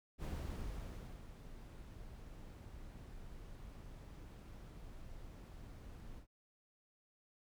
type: noise with ADSR envelope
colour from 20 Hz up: brown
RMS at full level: -41 dBFS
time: 0.18-6.27 s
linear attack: 55 ms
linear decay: 1000 ms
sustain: -11 dB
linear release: 95 ms
effects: none